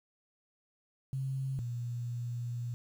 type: tone pair in turn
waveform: sine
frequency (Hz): 133.6 / 120.06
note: C3 / B2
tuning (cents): +36 / -48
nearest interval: major second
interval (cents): 184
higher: first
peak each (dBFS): -32 / -34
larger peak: first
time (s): 1.13-1.59 / 1.59-2.74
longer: second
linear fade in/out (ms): 0
effects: 10-bit